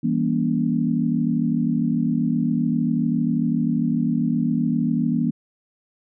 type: chord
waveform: sine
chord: E diminished seventh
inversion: none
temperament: just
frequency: 164.81 / 197.78 / 237.3 / 284.8 Hz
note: E3 / G3 / Bb3 / Db4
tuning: 0 / +16 / +31 / +47 cents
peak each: -24 / -27 / -21 / -26 dBFS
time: 0.03-5.31 s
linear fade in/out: 10 ms
effects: none